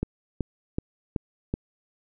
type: click train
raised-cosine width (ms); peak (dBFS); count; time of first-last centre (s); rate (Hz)
3; -13; 5; 0.03-1.539; 2.65
effects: none